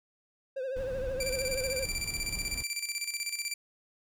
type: tone with vibrato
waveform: triangle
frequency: 523.3 Hz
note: C5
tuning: in tune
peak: -30 dBFS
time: 0.56-1.85 s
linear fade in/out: 10 ms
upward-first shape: triangle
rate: 13 Hz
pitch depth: 89 cents each way
type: noise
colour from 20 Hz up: brown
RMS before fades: -40 dBFS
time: 0.76-2.63 s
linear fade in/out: 5 ms
type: tone with tremolo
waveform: 15% pulse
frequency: 2349 Hz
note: D7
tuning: in tune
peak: -24 dBFS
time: 1.2-3.54 s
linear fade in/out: 5 ms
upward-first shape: square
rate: 16 Hz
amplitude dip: 65%
effects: none